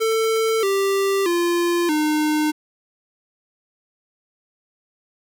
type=tone with pitch steps; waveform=square; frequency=445.9 / 392.7 / 345.8 / 304.6 Hz; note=A4 / G4 / F4 / D#4; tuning=+23 / +3 / -17 / -37 cents; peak=-18 dBFS; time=0-2.52 s; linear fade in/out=20 ms; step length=630 ms; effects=none